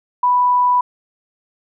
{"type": "tone", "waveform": "sine", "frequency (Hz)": 987.8, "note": "B5", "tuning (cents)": 0, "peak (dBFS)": -11, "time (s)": [0.23, 0.81], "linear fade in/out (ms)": 5, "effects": []}